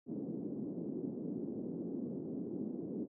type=band-pass noise; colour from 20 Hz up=pink; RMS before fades=-41 dBFS; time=0.06-3.08 s; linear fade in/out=50 ms; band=200 to 360 Hz; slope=24 dB/octave; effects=none